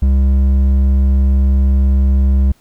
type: tone with hard clipping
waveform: sine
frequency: 67 Hz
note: C2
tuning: 42 cents sharp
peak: -10 dBFS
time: 0.02-2.52 s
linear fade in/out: 5 ms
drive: 6 dB
effects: pink hiss -54 dBFS RMS until 2.6 s